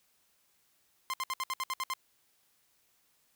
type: tone bursts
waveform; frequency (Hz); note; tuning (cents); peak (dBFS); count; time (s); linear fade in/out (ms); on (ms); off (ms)
sawtooth; 1046.5; C6; 0; -28; 9; 1.1-1.936; 0; 36; 64
effects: white hiss -71 dBFS RMS until 3.35 s